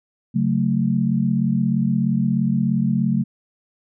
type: chord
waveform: sine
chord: F# minor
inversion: second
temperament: just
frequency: 138.75 / 185 / 222 Hz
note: C#3 / F#3 / A3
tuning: +2 / 0 / +16 cents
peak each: -22 / -21 / -20 dBFS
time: 0.34-3.24 s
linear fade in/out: 20 ms
effects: none